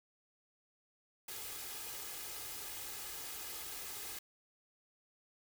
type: noise with comb filter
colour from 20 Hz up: white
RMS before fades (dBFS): -45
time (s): 1.28-4.19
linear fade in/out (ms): 5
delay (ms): 2.4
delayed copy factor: +0.55
effects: none